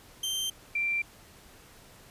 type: tone pair in turn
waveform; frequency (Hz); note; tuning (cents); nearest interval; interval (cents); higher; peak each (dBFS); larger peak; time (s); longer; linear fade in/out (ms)
sawtooth / sine; 3136 / 2357; G7 / D7; 0 / +6; perfect fourth; 494; first; -26; neither; 0.23-0.5 / 0.75-1.02; neither; 5
effects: pink hiss -54 dBFS RMS until 2.1 s + resampled to 32000 Hz